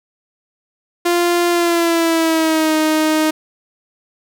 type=tone with pitch glide; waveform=sawtooth; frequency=347.6 to 311.5 Hz; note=F4 to D#4; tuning=-8 to +2 cents; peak=-9 dBFS; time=1.05-3.31 s; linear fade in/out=10 ms; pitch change=-190 cents; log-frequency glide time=1.5-2.76 s; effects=none